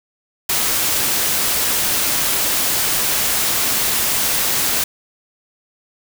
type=noise; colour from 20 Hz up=white; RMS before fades=-18 dBFS; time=0.49-4.84 s; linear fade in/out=5 ms; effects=none